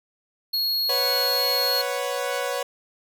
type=tone; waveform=square; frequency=4313 Hz; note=C#8; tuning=48 cents flat; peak=-22 dBFS; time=0.53-1.82 s; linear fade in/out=10 ms
type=chord; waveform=sawtooth; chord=B suspended second; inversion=none; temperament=equal; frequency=493.9 / 554.4 / 740 Hz; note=B4 / C#5 / F#5; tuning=0 / 0 / 0 cents; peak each=-25 / -24 / -29 dBFS; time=0.89-2.63 s; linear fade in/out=5 ms
effects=none